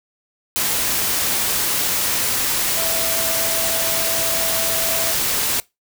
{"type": "tone in noise", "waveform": "sine", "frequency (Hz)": 659.3, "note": "E5", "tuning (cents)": 0, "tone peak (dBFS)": -26, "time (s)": [2.77, 5.12], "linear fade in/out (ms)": 0, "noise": "white", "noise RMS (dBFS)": -20, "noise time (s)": [0.56, 5.6], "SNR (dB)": -9, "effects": ["noise-tail reverb RT60 0.2 s tail -22 dB re dry"]}